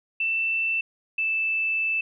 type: tone pair in turn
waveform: sine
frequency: 2667 / 2639 Hz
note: E7 / E7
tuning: +20 / +1 cents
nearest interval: unison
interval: 19 cents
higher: first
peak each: -22 dBFS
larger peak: neither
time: 0.2-0.81 / 1.18-2.01 s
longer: second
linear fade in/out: 5 ms
effects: none